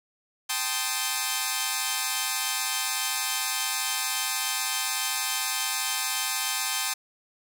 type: chord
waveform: 5% pulse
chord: A half-diminished seventh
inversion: third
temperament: equal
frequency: 784 / 880 / 1046.5 / 1244.5 Hz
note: G5 / A5 / C6 / Eb6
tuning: 0 / 0 / 0 / 0 cents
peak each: -20 dBFS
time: 0.49-6.94 s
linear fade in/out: 10 ms
effects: none